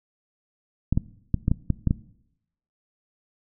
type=clicks; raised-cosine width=5 ms; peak=-8 dBFS; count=8; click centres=0.926 / 0.975 / 1.343 / 1.481 / 1.515 / 1.703 / 1.873 / 1.909 s; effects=noise-tail reverb RT60 0.8 s tail -20 dB re dry